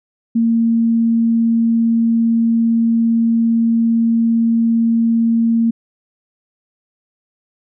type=tone; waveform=sine; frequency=229.4 Hz; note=A#3; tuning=28 cents flat; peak=-11 dBFS; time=0.35-5.71 s; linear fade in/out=10 ms; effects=none